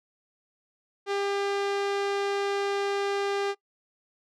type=tone; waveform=sawtooth; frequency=399.8 Hz; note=G4; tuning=34 cents sharp; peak=-22 dBFS; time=1.06-3.55 s; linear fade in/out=50 ms; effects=noise-tail reverb RT60 0.1 s tail -22 dB re dry + low-pass 5000 Hz 12 dB/octave